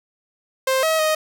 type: tone with pitch steps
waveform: sawtooth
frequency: 526 / 639 / 624 Hz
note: C5 / D#5 / D#5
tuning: +9 / +46 / +5 cents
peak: -13 dBFS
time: 0.67-1.15 s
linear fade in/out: 5 ms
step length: 160 ms
effects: none